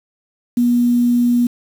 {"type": "tone with quantisation", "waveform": "sine", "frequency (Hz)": 241.4, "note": "B3", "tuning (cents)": -39, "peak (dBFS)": -11, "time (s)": [0.57, 1.47], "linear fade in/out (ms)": 5, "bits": 6, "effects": []}